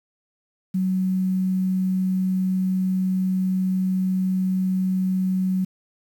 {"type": "tone with quantisation", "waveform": "sine", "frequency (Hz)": 187.1, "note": "F#3", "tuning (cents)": 20, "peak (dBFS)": -19, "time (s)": [0.74, 5.65], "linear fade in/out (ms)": 10, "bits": 8, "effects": []}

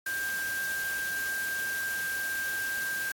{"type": "tone in noise", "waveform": "sine", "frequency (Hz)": 1587, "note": "G6", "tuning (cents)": 21, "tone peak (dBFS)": -30, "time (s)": [0.06, 3.12], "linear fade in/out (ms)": 5, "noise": "white", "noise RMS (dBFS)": -39, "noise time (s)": [0.06, 3.12], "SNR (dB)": 6, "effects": ["AAC 64 kbps"]}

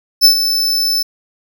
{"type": "tone with ADSR envelope", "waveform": "45% pulse", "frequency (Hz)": 5274, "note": "E8", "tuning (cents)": 0, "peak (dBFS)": -3, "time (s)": [0.21, 1.03], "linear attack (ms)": 37, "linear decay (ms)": 98, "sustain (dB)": -10, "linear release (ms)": 9, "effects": []}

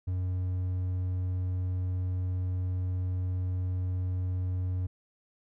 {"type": "tone", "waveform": "triangle", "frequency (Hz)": 91.5, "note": "F#2", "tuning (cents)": -19, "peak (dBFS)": -26, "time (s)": [0.07, 4.87], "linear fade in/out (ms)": 10, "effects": []}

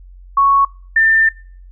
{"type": "tone pair in turn", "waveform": "sine", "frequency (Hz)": [1108.7, 1791.4], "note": ["C#6", "A6"], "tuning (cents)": [0, 31], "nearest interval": "minor sixth", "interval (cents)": 831, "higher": "second", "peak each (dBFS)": -8, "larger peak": "neither", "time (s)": [[0.37, 0.65], [0.96, 1.29]], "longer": "second", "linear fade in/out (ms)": 5, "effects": ["noise-tail reverb RT60 0.5 s tail -26 dB re dry", "added 45 Hz sine -36 dBFS peak until 1.71 s"]}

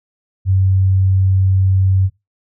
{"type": "tone", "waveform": "sine", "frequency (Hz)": 95.1, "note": "F#2", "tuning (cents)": 48, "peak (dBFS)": -10, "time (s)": [0.45, 2.1], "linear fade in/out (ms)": 50, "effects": ["noise-tail reverb RT60 0.2 s tail -19 dB re dry"]}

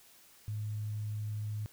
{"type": "tone", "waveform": "sine", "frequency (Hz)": 106.2, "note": "G#2", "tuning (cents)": 39, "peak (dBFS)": -34, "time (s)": [0.48, 1.66], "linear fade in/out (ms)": 0, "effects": ["white hiss -60 dBFS RMS until 1.72 s"]}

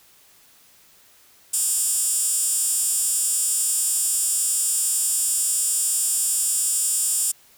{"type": "tone with high-pass filter", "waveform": "15% pulse", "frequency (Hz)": 311.1, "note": "D#4", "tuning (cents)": 0, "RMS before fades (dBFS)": -22, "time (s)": [1.53, 7.32], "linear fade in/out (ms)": 10, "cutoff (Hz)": 8400, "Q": 5.3, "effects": ["white hiss -54 dBFS RMS until 7.57 s"]}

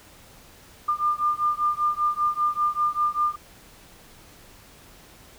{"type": "beating tone pair", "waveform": "sine", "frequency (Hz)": [1199, 1204.1], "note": ["D6", "D6"], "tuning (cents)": [36, 43], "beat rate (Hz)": 5.1, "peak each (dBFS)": [-24, -24], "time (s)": [0.88, 3.36], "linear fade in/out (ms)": 10, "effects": ["pink hiss -50 dBFS RMS until 5.38 s"]}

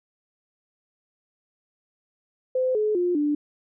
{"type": "tone with pitch steps", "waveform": "sine", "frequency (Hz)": [513, 426.4, 354.5, 294.6], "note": ["C5", "G#4", "F4", "D4"], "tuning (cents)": [-34, 46, 26, 6], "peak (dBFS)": -20, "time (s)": [2.55, 3.35], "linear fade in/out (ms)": 5, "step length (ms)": 200, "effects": []}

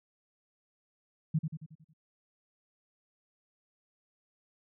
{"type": "tone with echo", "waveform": "sine", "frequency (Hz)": 157.1, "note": "D#3", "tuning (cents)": 17, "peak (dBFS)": -24, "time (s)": [1.34, 1.39], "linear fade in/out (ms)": 10, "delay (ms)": 91, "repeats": 6, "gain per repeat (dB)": -6, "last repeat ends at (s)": 1.936, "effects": []}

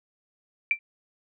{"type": "tone with exponential decay", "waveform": "sine", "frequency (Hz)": 2349, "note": "D7", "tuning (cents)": 0, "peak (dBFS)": -15, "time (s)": [0.71, 0.79], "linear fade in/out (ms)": 1, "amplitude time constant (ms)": 17, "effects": []}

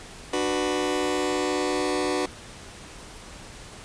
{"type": "chord", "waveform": "sawtooth", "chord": "B minor", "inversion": "first", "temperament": "just", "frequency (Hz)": [296.3, 370.4, 493.9], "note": ["D4", "F#4", "B4"], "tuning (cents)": [15, 2, 0], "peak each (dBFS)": [-24, -23, -25], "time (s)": [0.33, 2.26], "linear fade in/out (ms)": 5, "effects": ["pink hiss -43 dBFS RMS until 3.84 s", "resampled to 22050 Hz"]}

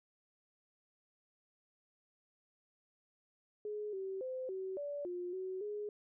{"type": "tone with pitch steps", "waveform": "sine", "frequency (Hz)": [420.1, 383.9, 515, 379.1, 577, 355.4, 374.7, 416.6], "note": ["G#4", "G4", "C5", "F#4", "D5", "F4", "F#4", "G#4"], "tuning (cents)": [20, -36, -28, 42, -31, 30, 22, 5], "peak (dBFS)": -38, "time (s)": [3.65, 5.89], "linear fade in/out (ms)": 2, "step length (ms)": 280, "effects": []}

